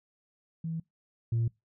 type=tone pair in turn; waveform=sine; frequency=163.3 / 115.47 Hz; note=E3 / A#2; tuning=-16 / -16 cents; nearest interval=tritone; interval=600 cents; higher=first; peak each=-31 / -23 dBFS; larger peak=second; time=0.64-0.8 / 1.32-1.48 s; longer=neither; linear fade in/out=5 ms; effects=noise-tail reverb RT60 0.2 s tail -25 dB re dry + tanh soft clip ceiling -23 dBFS